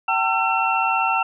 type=tone cluster; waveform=sine; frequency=769 / 904 / 1344 / 2708 Hz; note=G5 / A5 / E6 / E7; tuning=-33 / +47 / +33 / +46 cents; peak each=-23 dBFS; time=0.08-1.23 s; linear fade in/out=5 ms; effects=none